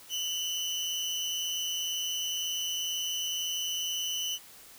30% pulse tone pair together, 2848 / 3017 Hz, F7 / F#7, +33 / +33 cents, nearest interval minor second, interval 100 cents, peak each -37 / -28 dBFS, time 0.09-4.39 s, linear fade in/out 50 ms, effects white hiss -52 dBFS RMS until 4.78 s

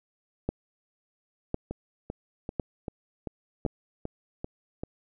two click trains, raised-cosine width 2 ms, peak -20 / -14 dBFS, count 9 / 4, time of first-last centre 1.71-4.835 / 0.49-3.651 s, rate 2.56 / 0.949 Hz, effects none

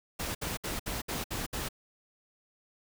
pink noise bursts, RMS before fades -35 dBFS, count 7, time 0.19-1.688 s, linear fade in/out 10 ms, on 160 ms, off 63 ms, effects none

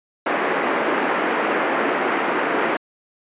pink band-pass noise, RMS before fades -21 dBFS, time 0.26-2.77 s, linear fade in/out 5 ms, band 280 to 2200 Hz, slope 24 dB/octave, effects resampled to 8000 Hz

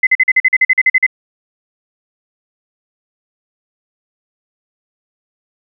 sine tone bursts, 2043 Hz, C7, 42 cents flat, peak -6 dBFS, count 13, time 0.03-1.065 s, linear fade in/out 5 ms, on 39 ms, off 44 ms, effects none

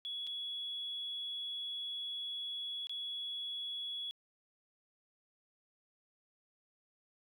triangle tone with dropouts, 3370 Hz, G#7, 25 cents sharp, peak -35 dBFS, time 0.05-4.11 s, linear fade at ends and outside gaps 0 ms, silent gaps 0.268-0.272 / 2.87-2.895 s, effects tanh soft clip ceiling -36 dBFS

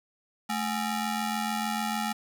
sawtooth ring-modulated tone, 523.3 Hz, C5, in tune, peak -21 dBFS, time 0.49-2.13 s, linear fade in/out 10 ms, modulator 305 Hz, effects 9-bit

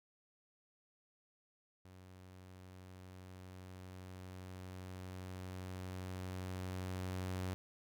sawtooth tone with level ramp, 92.5 Hz, F#2, in tune, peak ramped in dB -52 to -34 dBFS, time 1.85-7.54 s, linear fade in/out 0 ms, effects none

